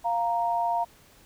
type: tone pair together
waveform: sine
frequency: 698.4 / 932.3 Hz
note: F5 / A#5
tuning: 0 / 0 cents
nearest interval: perfect fourth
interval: 500 cents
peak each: -26 dBFS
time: 0.04-0.85 s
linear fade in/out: 20 ms
effects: pink hiss -56 dBFS RMS until 1.25 s